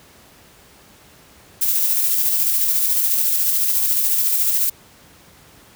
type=noise with tremolo; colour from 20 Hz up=violet; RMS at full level=-17 dBFS; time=1.61-4.7 s; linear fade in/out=10 ms; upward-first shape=square; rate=14 Hz; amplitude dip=25%; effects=pink hiss -48 dBFS RMS until 5.75 s + high-pass 60 Hz 12 dB/octave